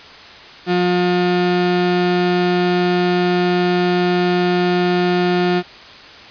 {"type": "tone pair together", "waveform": "35% pulse", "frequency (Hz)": [178.5, 357], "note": ["F3", "F4"], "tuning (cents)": [38, 38], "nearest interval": "octave", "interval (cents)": 1200, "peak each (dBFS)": -16, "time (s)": [0.66, 5.63], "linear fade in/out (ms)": 50, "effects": ["white hiss -38 dBFS RMS until 6.3 s", "resampled to 11025 Hz"]}